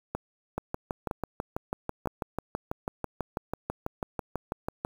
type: two click trains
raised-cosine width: 1 ms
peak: -16 / -16 dBFS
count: 3 / 27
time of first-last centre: 0.15-2.073 / 0.58-4.849 s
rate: 1.04 / 6.09 Hz
effects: 7-bit